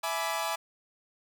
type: chord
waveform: sawtooth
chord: E dominant seventh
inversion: none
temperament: equal with one note detuned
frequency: 659.3 / 842.2 / 987.8 / 1174.7 Hz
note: E5 / G#5 / B5 / D6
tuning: 0 / +24 / 0 / 0 cents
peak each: -31 / -31 / -32 / -32 dBFS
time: 0.03-0.56 s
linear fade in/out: 10 ms
effects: none